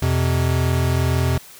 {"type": "tone pair together", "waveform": "square", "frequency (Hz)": [85.98, 127.9], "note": ["F2", "C3"], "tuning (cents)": [-27, -39], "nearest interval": "perfect fifth", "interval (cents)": 688, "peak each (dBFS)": -20, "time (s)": [0.02, 1.38], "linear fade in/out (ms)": 5, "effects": ["white hiss -43 dBFS RMS until 1.59 s"]}